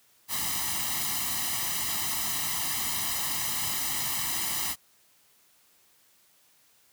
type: noise with comb filter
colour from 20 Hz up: white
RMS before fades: -30 dBFS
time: 0.28-4.76 s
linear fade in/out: 50 ms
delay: 1 ms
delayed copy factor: +0.8
effects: white hiss -63 dBFS RMS until 6.92 s + high-pass 60 Hz 12 dB/octave